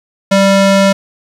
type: ring-modulated tone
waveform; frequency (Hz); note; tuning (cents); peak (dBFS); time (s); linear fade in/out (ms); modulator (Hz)
square; 392; G4; 0; -4; 0.31-0.93; 10; 198
effects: low-pass 8000 Hz 12 dB/octave + 7-bit